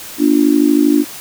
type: tone with amplitude modulation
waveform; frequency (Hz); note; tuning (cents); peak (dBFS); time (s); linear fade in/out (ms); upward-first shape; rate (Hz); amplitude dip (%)
sine; 293.7; D4; 0; -4; 0.18-1.05; 50; sine; 52.7; 95
effects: white hiss -31 dBFS RMS until 1.2 s